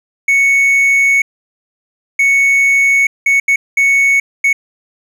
triangle tone bursts at uneven times, 2217 Hz, C#7, in tune, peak -6 dBFS, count 6, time 0.28-1.22 / 2.19-3.07 / 3.26-3.4 / 3.48-3.56 / 3.77-4.2 / 4.44-4.53 s, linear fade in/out 5 ms, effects none

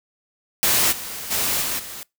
white noise with level steps, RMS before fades -18 / -32 / -22 / -25 / -35 dBFS, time 0.63-2.03 s, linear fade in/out 0 ms, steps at 0.91 / 1.3 / 1.61 / 1.78 s, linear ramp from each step 20 ms, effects noise-tail reverb RT60 0.2 s tail -24 dB re dry

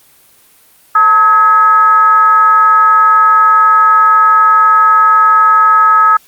sine tone with frequency modulation, 1279 Hz, D#6, 47 cents sharp, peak -4 dBFS, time 0.95-6.17 s, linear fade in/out 5 ms, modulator 385 Hz, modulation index 0.5, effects white hiss -46 dBFS RMS until 6.27 s + Opus 32 kbps

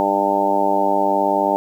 harmonic tone with a mistuned harmonic, 99.4 Hz, G2, 25 cents sharp, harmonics 2 / 3 / 4 / 5 / 6 / 7 / 8 / 9, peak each -29 / -24 / -25 / -29 / -21 / -27 / -21 / -20 dBFS, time 0-1.56 s, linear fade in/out 0 ms, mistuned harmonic 2, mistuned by -28 cents, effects 8-bit

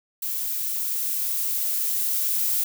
violet noise with level ramp, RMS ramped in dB -28 to -23 dBFS, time 0.22-2.64 s, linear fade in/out 5 ms, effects none

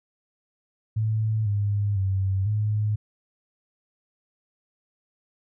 sine tone with pitch steps, 109.4 / 102.2 / 96.1 / 106 Hz, A2 / G#2 / G2 / G#2, -9 / -27 / -34 / +36 cents, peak -21 dBFS, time 0.96-2.96 s, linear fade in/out 10 ms, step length 500 ms, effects none

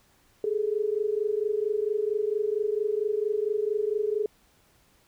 sine tone pair together, 410.4 / 434.8 Hz, G#4 / A4, -21 / -21 cents, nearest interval minor second, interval 100 cents, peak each -27 dBFS, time 0.44-4.26 s, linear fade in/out 2 ms, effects pink hiss -63 dBFS RMS until 5.07 s

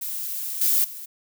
violet noise with level steps, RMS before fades -30 / -20 / -37 dBFS, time 0.01-1.06 s, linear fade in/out 10 ms, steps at 0.61 / 0.84 s, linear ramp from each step 5 ms, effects none

